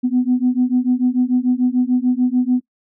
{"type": "beating tone pair", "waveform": "sine", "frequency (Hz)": [246.9, 253.7], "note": ["B3", "B3"], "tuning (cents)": [0, 47], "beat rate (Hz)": 6.8, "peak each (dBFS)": -16, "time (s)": [0.03, 2.61], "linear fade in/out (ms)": 20, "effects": ["noise-tail reverb RT60 0.1 s tail -20 dB re dry", "tanh soft clip ceiling -7 dBFS"]}